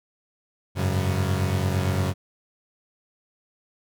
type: chord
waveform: 35% pulse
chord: F# suspended second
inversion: none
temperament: equal with one note detuned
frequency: 92.5 / 101.28 / 138.59 Hz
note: F#2 / G#2 / C#3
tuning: 0 / -43 / 0 cents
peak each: -22 / -27 / -26 dBFS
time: 0.75-2.14 s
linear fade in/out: 50 ms
effects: none